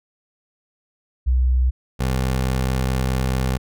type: tone pair in turn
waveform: sine / 20% pulse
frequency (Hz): 63.1 / 64.69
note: B1 / C2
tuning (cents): +38 / -19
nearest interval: unison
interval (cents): 43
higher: second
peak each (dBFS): -14 / -14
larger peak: neither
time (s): 1.26-1.71 / 1.99-3.58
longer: second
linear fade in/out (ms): 20
effects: none